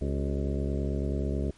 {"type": "harmonic tone with a mistuned harmonic", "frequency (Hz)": 69.3, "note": "C#2", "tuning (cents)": 0, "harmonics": [1, 2, 3, 4, 5, 6, 7, 8, 9], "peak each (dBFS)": [-29, -34, -35, -37, -38, -39, -44, -44, -43], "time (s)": [0.01, 1.51], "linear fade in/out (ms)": 5, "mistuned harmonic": 5, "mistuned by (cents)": 83, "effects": ["pink hiss -59 dBFS RMS until 1.57 s", "MP3 48 kbps"]}